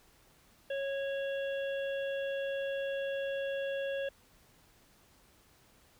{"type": "harmonic tone with a mistuned harmonic", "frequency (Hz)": 550, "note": "C#5", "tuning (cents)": -14, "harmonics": [1, 3, 5, 6], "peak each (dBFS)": [-33, -43, -47, -49], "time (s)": [0.7, 4.09], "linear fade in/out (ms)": 5, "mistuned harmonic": 6, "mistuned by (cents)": 32, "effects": ["pink hiss -64 dBFS RMS until 5.99 s"]}